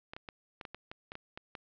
clicks, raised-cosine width 0.3 ms, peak -26 dBFS, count 11, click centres 0.135 / 0.165 / 0.288 / 0.612 / 0.652 / 0.746 / 0.915 / 1.119 / 1.154 / 1.375 / 1.552 s, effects low-pass 4000 Hz 12 dB/octave

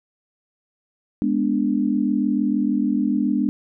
sine chord, G# diminished, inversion none, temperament equal, 207.7 / 246.9 / 293.7 Hz, G#3 / B3 / D4, 0 / 0 / 0 cents, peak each -22 dBFS, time 1.22-3.49 s, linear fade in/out 0 ms, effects none

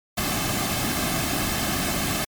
pink noise with comb filter, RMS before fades -25 dBFS, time 0.17-2.25 s, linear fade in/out 10 ms, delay 2.1 ms, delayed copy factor -0.6, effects MP3 96 kbps

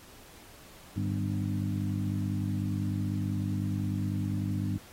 harmonic tone with a mistuned harmonic, 50 Hz, G1, 35 cents sharp, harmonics 2 / 3 / 4 / 5 / 6, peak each -31 / -37 / -34 / -38 / -38 dBFS, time 0.96-4.78 s, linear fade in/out 5 ms, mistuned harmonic 4, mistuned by -53 cents, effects pink hiss -53 dBFS RMS until 4.92 s + AAC 48 kbps

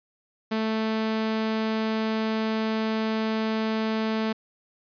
sawtooth tone, 220 Hz, A3, in tune, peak -20 dBFS, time 0.51-4.33 s, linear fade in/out 10 ms, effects resampled to 11025 Hz

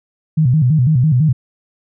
sine tone with vibrato, 139.8 Hz, C#3, 15 cents sharp, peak -9 dBFS, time 0.37-1.33 s, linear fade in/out 10 ms, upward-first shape square, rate 6 Hz, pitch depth 200 cents each way, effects none

